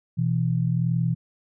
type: tone pair together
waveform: sine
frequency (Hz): 123.91 / 165.4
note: B2 / E3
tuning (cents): +6 / +6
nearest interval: perfect fourth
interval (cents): 500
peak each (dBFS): -23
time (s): 0.17-1.15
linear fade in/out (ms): 20
effects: none